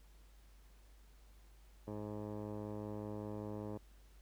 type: tone with low-pass filter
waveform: 15% pulse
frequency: 105.2 Hz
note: G#2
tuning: 23 cents sharp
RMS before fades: -44 dBFS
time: 1.87-3.78 s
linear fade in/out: 10 ms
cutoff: 690 Hz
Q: 3.6
effects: added 50 Hz sine -59 dBFS peak until 4.21 s + pink hiss -70 dBFS RMS until 4.21 s